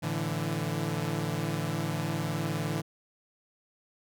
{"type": "chord", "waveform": "sawtooth", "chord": "A suspended fourth", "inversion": "none", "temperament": "equal with one note detuned", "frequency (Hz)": [110, 146.83, 166.54], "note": ["A2", "D3", "E3"], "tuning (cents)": [0, 0, 18], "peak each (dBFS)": [-32, -29, -29], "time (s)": [0.02, 2.82], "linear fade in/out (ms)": 20, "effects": []}